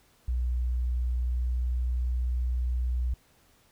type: tone with pitch glide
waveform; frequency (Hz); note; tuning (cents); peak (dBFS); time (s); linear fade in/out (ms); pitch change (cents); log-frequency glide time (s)
sine; 61.2 to 61.55; B1 to B1; -15 to -5; -25; 0.28-3.14; 5; +10; 1.2-1.75
effects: pink hiss -63 dBFS RMS until 3.71 s